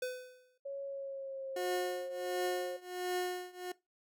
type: tone with exponential decay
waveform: square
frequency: 504 Hz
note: B4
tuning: 35 cents sharp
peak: -34 dBFS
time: 0.02-0.58 s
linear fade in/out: 5 ms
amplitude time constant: 120 ms
type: tone with pitch glide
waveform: sine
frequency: 554.4 to 534.6 Hz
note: C#5 to C5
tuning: 0 to +37 cents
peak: -38 dBFS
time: 0.65-2.77 s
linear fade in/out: 10 ms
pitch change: -63 cents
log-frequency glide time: 0.84-1.51 s
type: tone with tremolo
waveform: 30% pulse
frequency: 361.5 Hz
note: F#4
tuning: 40 cents flat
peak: -29 dBFS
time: 1.56-3.72 s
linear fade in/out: 5 ms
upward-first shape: triangle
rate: 1.4 Hz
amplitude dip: 95%
effects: noise-tail reverb RT60 0.2 s tail -19 dB re dry